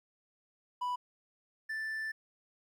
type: tone pair in turn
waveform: triangle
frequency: 987.8 / 1764.1 Hz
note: B5 / A6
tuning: 0 / +4 cents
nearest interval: minor seventh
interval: 1004 cents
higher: second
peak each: -30 / -33 dBFS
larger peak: first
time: 0.81-0.96 / 1.69-2.12 s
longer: second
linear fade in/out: 10 ms
effects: 12-bit